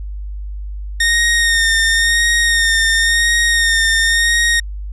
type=tone with vibrato; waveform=sawtooth; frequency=1842 Hz; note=A#6; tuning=21 cents flat; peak=-8 dBFS; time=1-4.6 s; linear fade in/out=5 ms; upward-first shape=sine; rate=0.95 Hz; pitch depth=28 cents each way; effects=added 50 Hz sine -23 dBFS peak until 4.92 s + resampled to 24000 Hz